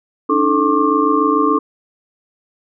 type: tone cluster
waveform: sine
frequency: 284.7 / 311.6 / 436.3 / 1079 / 1176 Hz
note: C#4 / D#4 / A4 / C#6 / D6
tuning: +46 / +3 / -15 / -47 / +2 cents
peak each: -18 dBFS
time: 0.29-1.59 s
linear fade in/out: 10 ms
effects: none